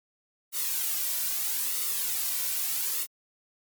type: noise with flanger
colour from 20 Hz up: blue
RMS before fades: -29 dBFS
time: 0.52-3.07 s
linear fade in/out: 50 ms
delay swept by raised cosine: 1.2 to 2.4 ms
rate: 0.78 Hz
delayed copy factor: -0.6
effects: MP3 96 kbps